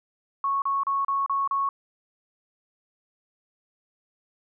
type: tone bursts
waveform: sine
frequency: 1104 Hz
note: C#6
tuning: 7 cents flat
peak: -22 dBFS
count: 6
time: 0.44-1.69 s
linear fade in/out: 2 ms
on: 180 ms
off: 34 ms
effects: none